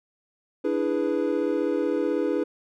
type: chord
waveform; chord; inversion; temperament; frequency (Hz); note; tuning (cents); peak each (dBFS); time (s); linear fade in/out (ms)
triangle; E dominant seventh; third; equal; 293.7 / 329.6 / 415.3 / 493.9; D4 / E4 / G#4 / B4; 0 / 0 / 0 / 0; -26; 0.64-2.44; 10
effects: none